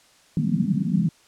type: band-pass noise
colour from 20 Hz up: pink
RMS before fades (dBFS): -22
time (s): 0.37-1.09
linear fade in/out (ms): 2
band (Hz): 150 to 230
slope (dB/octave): 48
effects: white hiss -56 dBFS RMS until 1.27 s + low-pass 8000 Hz 12 dB/octave